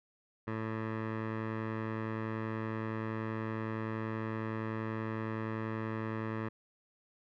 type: tone with low-pass filter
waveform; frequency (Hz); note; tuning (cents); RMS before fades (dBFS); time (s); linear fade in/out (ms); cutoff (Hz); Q
15% pulse; 110.6; A2; +9; -37; 0.47-6.49; 10; 1700; 1.7
effects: none